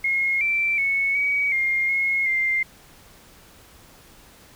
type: tone with pitch steps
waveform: sine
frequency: 2155 / 2341 / 2207 / 2263 / 2123 / 2162 / 2097 Hz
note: C#7 / D7 / C#7 / C#7 / C7 / C#7 / C7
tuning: -49 / -6 / -8 / +35 / +25 / -44 / +3 cents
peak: -19 dBFS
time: 0.04-2.63 s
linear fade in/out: 5 ms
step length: 370 ms
effects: pink hiss -50 dBFS RMS until 4.55 s